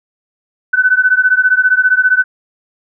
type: beating tone pair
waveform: sine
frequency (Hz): 1500 / 1515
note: F#6 / F#6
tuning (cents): +23 / +40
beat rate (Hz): 15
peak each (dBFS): -11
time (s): 0.73-2.24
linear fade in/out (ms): 10
effects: none